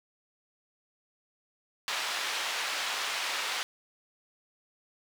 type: band-pass noise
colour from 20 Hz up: white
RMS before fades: -33 dBFS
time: 1.88-3.63 s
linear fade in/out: 0 ms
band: 720 to 3800 Hz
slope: 12 dB/octave
effects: none